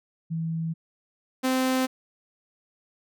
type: tone pair in turn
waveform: sine / sawtooth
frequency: 163.2 / 259.1 Hz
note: E3 / C4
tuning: -17 / -17 cents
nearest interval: minor sixth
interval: 800 cents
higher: second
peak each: -26 / -18 dBFS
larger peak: second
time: 0.3-0.74 / 1.43-1.87 s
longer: neither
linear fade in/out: 20 ms
effects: none